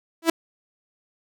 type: tone with exponential growth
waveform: sawtooth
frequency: 329.6 Hz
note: E4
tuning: in tune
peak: -8 dBFS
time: 0.22-0.3 s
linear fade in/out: 5 ms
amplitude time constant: 16 ms
effects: none